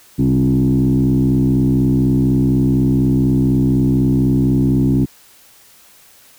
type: tone with frequency modulation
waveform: sine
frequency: 204.1 Hz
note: G#3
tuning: 30 cents flat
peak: -10 dBFS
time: 0.18-5.06 s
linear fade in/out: 20 ms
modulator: 64.1 Hz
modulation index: 1.7
effects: tanh soft clip ceiling -6 dBFS + white hiss -47 dBFS RMS until 6.38 s